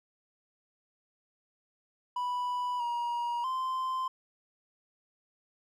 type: tone with pitch steps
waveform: triangle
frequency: 986 / 952 / 1038 Hz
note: B5 / A#5 / C6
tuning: -3 / +36 / -14 cents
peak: -28 dBFS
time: 2.16-4.08 s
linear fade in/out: 5 ms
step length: 640 ms
effects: none